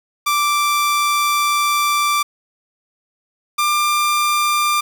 sawtooth tone pair in turn, 1174 / 1191.8 Hz, D6 / D6, -1 / +25 cents, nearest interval unison, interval 26 cents, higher second, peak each -11 dBFS, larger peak neither, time 0.26-2.23 / 3.58-4.81 s, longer first, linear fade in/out 10 ms, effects 7-bit

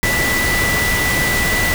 sine tone in noise, 1975.5 Hz, B6, in tune, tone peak -17 dBFS, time 0.03-1.74 s, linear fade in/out 0 ms, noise pink, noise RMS -19 dBFS, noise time 0.03-1.74 s, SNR -1 dB, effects none

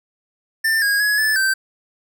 square tone with pitch steps, 1789 / 1639 / 1682 / 1742 / 1556 Hz, A6 / G#6 / G#6 / A6 / G6, +28 / -23 / +22 / -18 / -13 cents, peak -16 dBFS, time 0.64-1.54 s, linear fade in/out 10 ms, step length 180 ms, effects none

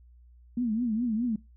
sine tone with vibrato, 230 Hz, A#3, 23 cents flat, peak -25 dBFS, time 0.57-1.36 s, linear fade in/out 5 ms, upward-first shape triangle, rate 4.8 Hz, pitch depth 170 cents each way, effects noise-tail reverb RT60 0.2 s tail -20 dB re dry + added 60 Hz sine -52 dBFS peak until 1.56 s

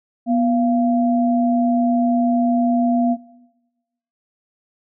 sine tone pair together, 243.3 / 689 Hz, B3 / F5, -26 / -24 cents, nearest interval octave + tritone, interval 1802 cents, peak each -15 / -21 dBFS, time 0.26-3.17 s, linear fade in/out 50 ms, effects noise-tail reverb RT60 1.0 s tail -17 dB re dry

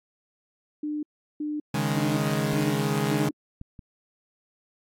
sine tone bursts, 299.8 Hz, D4, 36 cents sharp, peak -27 dBFS, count 5, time 0.83-3.31 s, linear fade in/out 5 ms, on 200 ms, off 370 ms
sawtooth chord, C# suspended second, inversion none, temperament equal, 138.59 / 155.56 / 207.7 Hz, C#3 / D#3 / G#3, 0 / 0 / 0 cents, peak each -24 dBFS, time 1.74-3.29 s, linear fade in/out 5 ms
clicks, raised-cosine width 5 ms, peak -28 / -27 / -31 dBFS, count 3, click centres 2.533 / 3.614 / 3.792 s
effects AAC 64 kbps

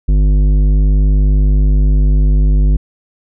sine tone with tanh clipping, 50.2 Hz, G1, 42 cents sharp, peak -9 dBFS, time 0.08-2.77 s, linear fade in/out 10 ms, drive 12 dB, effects none

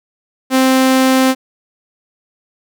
sawtooth tone, 261.6 Hz, C4, in tune, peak -5 dBFS, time 0.5-1.35 s, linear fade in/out 50 ms, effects none

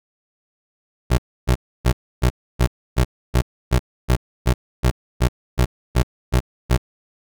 25% pulse tone bursts, 62.5 Hz, B1, 21 cents sharp, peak -9 dBFS, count 16, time 1.1-6.778 s, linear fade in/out 20 ms, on 83 ms, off 290 ms, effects none

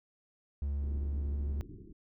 triangle tone, 71 Hz, C#2, 42 cents sharp, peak -29 dBFS, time 0.62-1.61 s, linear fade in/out 0 ms
pink low-pass noise, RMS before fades -48 dBFS, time 0.81-1.93 s, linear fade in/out 10 ms, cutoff 410 Hz, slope 96 dB/octave
effects none

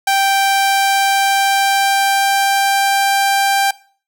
sawtooth tone with pitch glide, 784 to 789.5 Hz, G5 to G5, 0 to +12 cents, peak -8 dBFS, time 0.07-3.71 s, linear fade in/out 5 ms, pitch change +12 cents, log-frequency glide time 0.23-3.12 s, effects noise-tail reverb RT60 0.4 s tail -19 dB re dry

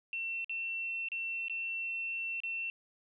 sine tone with dropouts, 2701 Hz, E7, 42 cents sharp, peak -34 dBFS, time 0.13-2.7 s, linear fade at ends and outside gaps 1 ms, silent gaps 0.445-0.495 / 1.086-1.118 / 1.483-1.497 / 2.403-2.435 s, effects none

